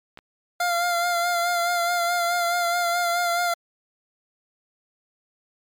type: clicks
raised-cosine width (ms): 0.3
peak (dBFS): -24 / -30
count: 2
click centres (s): 0.174 / 0.189
type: tone with vibrato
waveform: 25% pulse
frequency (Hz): 696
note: F5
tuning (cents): -6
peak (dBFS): -17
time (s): 0.6-3.54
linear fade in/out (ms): 5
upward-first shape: sine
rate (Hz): 4.7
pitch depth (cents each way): 29
effects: MP3 96 kbps